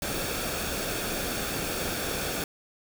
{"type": "noise with comb filter", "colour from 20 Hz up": "pink", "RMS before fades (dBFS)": -31, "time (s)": [0.02, 2.44], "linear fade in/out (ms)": 2, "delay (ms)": 1, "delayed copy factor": -0.5, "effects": []}